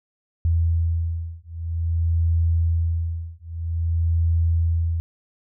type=beating tone pair; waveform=sine; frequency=82.9 / 83.41 Hz; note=E2 / E2; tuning=+10 / +21 cents; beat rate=0.51 Hz; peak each=-22 dBFS; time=0.45-5 s; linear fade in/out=0 ms; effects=none